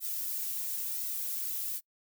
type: noise with flanger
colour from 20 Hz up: violet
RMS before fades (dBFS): -35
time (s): 0-1.81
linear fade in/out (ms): 50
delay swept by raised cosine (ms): 1.7 to 3.4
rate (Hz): 0.96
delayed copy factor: -0.9
effects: noise-tail reverb RT60 0.1 s tail -25 dB re dry